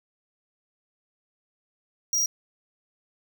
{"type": "tone", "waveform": "square", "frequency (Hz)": 5710, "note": "F8", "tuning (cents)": 37, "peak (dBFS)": -22, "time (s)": [2.13, 2.26], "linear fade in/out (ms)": 2, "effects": []}